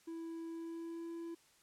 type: tone with pitch glide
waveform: triangle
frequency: 330 to 335.2 Hz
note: E4 to E4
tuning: +2 to +29 cents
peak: -40 dBFS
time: 0.07-1.35 s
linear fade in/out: 10 ms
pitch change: +27 cents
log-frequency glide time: 0.47-1.12 s
effects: white hiss -68 dBFS RMS until 1.62 s + low-pass 10000 Hz 12 dB/octave